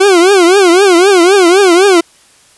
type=tone with vibrato; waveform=40% pulse; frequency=370 Hz; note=F#4; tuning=in tune; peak=-3 dBFS; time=0-2.01 s; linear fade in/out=10 ms; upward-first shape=triangle; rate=3.9 Hz; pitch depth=200 cents each way; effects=white hiss -45 dBFS RMS until 2.57 s + resampled to 24000 Hz